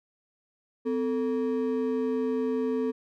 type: ring-modulated tone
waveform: triangle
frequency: 349.5 Hz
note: F4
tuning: 1 cent sharp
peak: -20 dBFS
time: 0.85-2.92 s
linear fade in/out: 20 ms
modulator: 94.2 Hz
effects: none